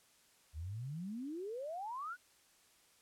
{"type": "exponential sweep", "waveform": "sine", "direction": "up", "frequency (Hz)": [71.5, 1515], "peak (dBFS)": -40, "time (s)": [0.53, 2.17], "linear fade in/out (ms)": 50, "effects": ["white hiss -68 dBFS RMS until 3.01 s", "low-pass 11000 Hz 12 dB/octave"]}